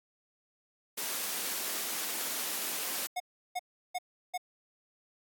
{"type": "high-pass noise", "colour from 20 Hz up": "white", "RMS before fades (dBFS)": -35, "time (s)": [0.97, 3.07], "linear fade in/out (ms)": 10, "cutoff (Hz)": 200, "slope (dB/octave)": 24}
{"type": "tone bursts", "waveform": "square", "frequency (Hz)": 725, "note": "F#5", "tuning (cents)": -35, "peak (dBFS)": -32, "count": 4, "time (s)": [3.16, 4.378], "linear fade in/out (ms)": 10, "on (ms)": 42, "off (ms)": 350}
{"effects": ["AAC 64 kbps"]}